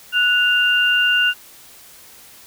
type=tone pair together; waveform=sine; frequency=1471.5 / 2794 Hz; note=F#6 / F7; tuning=-10 / 0 cents; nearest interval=major seventh; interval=1110 cents; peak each=-16 dBFS; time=0.12-1.34 s; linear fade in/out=50 ms; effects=white hiss -44 dBFS RMS until 2.46 s